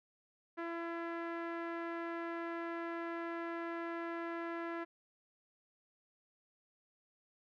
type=tone with low-pass filter; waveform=sawtooth; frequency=336.6 Hz; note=E4; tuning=36 cents sharp; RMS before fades=-41 dBFS; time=0.57-4.85 s; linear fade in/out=20 ms; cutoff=1700 Hz; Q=2; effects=none